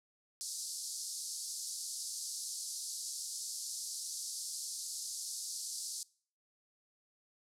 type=band-pass noise; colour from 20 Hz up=pink; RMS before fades=-42 dBFS; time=0.41-6.03 s; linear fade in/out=0 ms; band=4500 to 11000 Hz; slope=48 dB/octave; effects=noise-tail reverb RT60 0.5 s tail -23 dB re dry